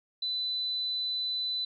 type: tone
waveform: sine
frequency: 4000 Hz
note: B7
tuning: 21 cents sharp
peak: -29 dBFS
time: 0.22-1.65 s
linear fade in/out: 5 ms
effects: none